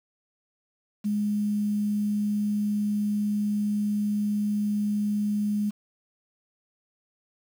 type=tone with quantisation; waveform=sine; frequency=207.7 Hz; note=G#3; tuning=in tune; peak=-23 dBFS; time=1.04-5.71 s; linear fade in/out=20 ms; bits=8; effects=none